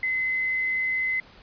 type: tone with quantisation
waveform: sine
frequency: 2044 Hz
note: C7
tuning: 41 cents flat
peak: -23 dBFS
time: 0.03-1.2 s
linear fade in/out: 2 ms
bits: 8
effects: pink hiss -51 dBFS RMS until 1.42 s + resampled to 11025 Hz